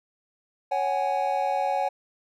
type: chord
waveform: triangle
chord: C# suspended fourth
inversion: none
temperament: equal with one note detuned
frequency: 554.4 / 750.8 / 830.6 Hz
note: C#5 / F#5 / G#5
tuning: 0 / +25 / 0 cents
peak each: -27 / -25 / -25 dBFS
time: 0.71-1.89 s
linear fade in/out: 10 ms
effects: none